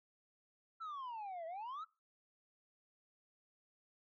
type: exponential two-way sweep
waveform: sine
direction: down then up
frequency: 1356 to 640 to 1356 Hz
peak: -40 dBFS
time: 0.8-1.85 s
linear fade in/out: 20 ms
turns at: 1.46 s
effects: noise-tail reverb RT60 0.3 s tail -23 dB re dry + tanh soft clip ceiling -42 dBFS